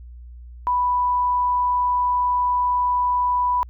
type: tone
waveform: sine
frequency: 987.8 Hz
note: B5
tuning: in tune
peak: -17 dBFS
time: 0.67-3.63 s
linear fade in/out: 0 ms
effects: added 60 Hz sine -37 dBFS peak until 3.69 s